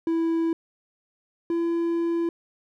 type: tone pair in turn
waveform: triangle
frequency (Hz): 329.6 / 337.1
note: E4 / E4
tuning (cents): 0 / +39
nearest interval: unison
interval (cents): 39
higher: second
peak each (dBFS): -19 / -20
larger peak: first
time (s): 0.07-0.53 / 1.5-2.29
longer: second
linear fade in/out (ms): 2
effects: none